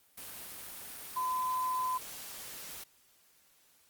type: tone in noise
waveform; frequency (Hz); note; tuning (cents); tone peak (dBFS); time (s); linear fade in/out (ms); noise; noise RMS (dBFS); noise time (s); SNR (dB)
sine; 1017; C6; -50; -30; 1.16-1.98; 10; white; -45; 0.17-2.84; +12
effects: white hiss -66 dBFS RMS until 3.89 s + Opus 32 kbps